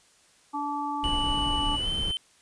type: harmonic tone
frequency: 289.7 Hz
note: D4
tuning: 24 cents flat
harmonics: 1 / 3 / 4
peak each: -34 / -30 / -34 dBFS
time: 0.53-1.77 s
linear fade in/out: 20 ms
type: noise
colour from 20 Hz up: brown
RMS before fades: -32 dBFS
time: 1.03-2.12 s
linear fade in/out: 10 ms
type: tone with pitch glide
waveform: triangle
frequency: 2960 to 3079 Hz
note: F#7 to G7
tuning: 0 to -32 cents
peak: -26 dBFS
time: 1.04-2.17 s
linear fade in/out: 0 ms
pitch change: +68 cents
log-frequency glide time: 1.8-1.88 s
effects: white hiss -60 dBFS RMS until 2.41 s + resampled to 22050 Hz